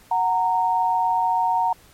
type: tone pair together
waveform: sine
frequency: 740 / 924.6 Hz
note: F#5 / A#5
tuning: 0 / -14 cents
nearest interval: major third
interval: 386 cents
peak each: -22 / -19 dBFS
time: 0.11-1.73 s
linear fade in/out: 5 ms
effects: pink hiss -52 dBFS RMS until 1.93 s + MP3 64 kbps